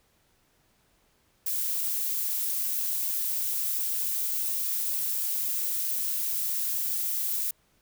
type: noise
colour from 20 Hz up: violet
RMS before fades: -29 dBFS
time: 1.46-7.51 s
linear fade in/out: 5 ms
effects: pink hiss -67 dBFS RMS until 7.81 s